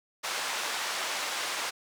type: band-pass noise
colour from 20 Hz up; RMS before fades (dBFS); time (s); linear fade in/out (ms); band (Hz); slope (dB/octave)
pink; -33; 0.23-1.71; 20; 820 to 7500; 12
effects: none